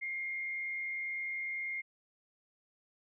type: tone with frequency modulation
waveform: sine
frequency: 2125 Hz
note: C7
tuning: 26 cents sharp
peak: -35 dBFS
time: 0.01-1.82 s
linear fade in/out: 20 ms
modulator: 102 Hz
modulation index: 0.36
effects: none